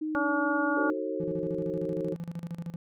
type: tone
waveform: sine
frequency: 309.8 Hz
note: D#4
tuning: 7 cents flat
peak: -29 dBFS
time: 0.01-0.93 s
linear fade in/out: 10 ms
type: harmonic tone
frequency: 286.1 Hz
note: D4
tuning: 45 cents flat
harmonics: 1 / 2 / 3 / 4 / 5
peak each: -33 / -32 / -34 / -34 / -30 dBFS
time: 0.15-0.9 s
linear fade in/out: 0 ms
type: chord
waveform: sine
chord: D# diminished seventh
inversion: none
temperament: just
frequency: 311.1 / 373.4 / 448 / 537.6 Hz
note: D#4 / F#4 / A4 / C5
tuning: 0 / +16 / +31 / +47 cents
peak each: -35 dBFS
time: 0.76-2.15 s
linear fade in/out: 20 ms
type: tone with tremolo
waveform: triangle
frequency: 169.2 Hz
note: E3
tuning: 45 cents sharp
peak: -30 dBFS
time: 1.2-2.76 s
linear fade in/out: 2 ms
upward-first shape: square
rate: 13 Hz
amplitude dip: 80%
effects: none